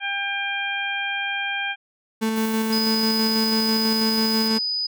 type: harmonic tone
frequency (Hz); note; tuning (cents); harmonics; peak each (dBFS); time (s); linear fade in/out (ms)
798; G5; +31; 1 / 2 / 3 / 4; -31 / -27 / -28 / -31; 0-1.76; 50
type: tone with tremolo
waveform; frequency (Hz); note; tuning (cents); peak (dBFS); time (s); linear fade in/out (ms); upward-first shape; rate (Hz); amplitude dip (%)
35% pulse; 221.3; A3; +10; -18; 2.21-4.59; 20; square; 6.1; 25
type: noise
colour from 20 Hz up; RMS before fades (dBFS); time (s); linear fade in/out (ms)
violet; -36; 2.36-4.48; 2
type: tone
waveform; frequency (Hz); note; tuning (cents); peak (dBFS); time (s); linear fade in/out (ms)
sine; 4978; D#8; 0; -22; 2.72-4.87; 10
effects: none